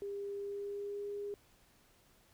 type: tone with pitch glide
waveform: sine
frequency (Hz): 401.8 to 407.6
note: G4 to G#4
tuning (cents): +43 to -32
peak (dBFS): -38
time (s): 0.02-1.34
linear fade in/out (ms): 0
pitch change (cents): +25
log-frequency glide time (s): 0.38-1.06
effects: pink hiss -67 dBFS RMS until 2.33 s